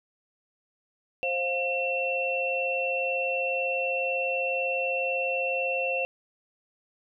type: tone cluster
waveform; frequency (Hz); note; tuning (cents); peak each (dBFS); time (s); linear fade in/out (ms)
sine; 528 / 706 / 2704; C5 / F5 / E7; +16 / +19 / +43; -29 / -34 / -28; 1.23-6.05; 0
effects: none